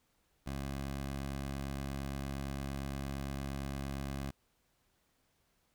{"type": "tone", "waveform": "15% pulse", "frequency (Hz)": 68.7, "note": "C#2", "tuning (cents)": -15, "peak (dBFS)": -31, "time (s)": [0.46, 4.31], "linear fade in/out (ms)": 10, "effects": ["pink hiss -75 dBFS RMS until 5.74 s"]}